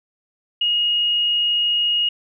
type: tone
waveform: sine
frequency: 2873 Hz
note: F7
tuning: 48 cents sharp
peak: -16 dBFS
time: 0.61-2.09 s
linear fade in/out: 5 ms
effects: none